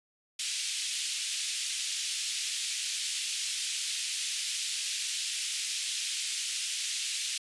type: band-pass noise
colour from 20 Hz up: pink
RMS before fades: -34 dBFS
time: 0.39-7.38 s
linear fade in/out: 5 ms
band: 2700 to 10000 Hz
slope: 24 dB/octave
effects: resampled to 24000 Hz